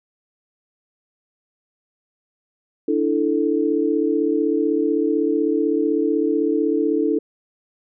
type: chord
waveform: sine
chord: D suspended second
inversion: none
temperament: equal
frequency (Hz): 293.7 / 329.6 / 440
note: D4 / E4 / A4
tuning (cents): 0 / 0 / 0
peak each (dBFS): -21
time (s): 2.88-7.19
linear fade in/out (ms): 5
effects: none